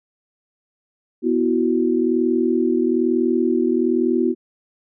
sine chord, B suspended fourth, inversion none, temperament just, 246.9 / 329.3 / 370.4 Hz, B3 / E4 / F#4, 0 / -2 / +2 cents, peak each -20 dBFS, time 1.22-4.35 s, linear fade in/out 50 ms, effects none

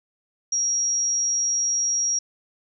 sine tone, 5660 Hz, F8, 22 cents sharp, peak -20 dBFS, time 0.52-2.19 s, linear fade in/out 5 ms, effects none

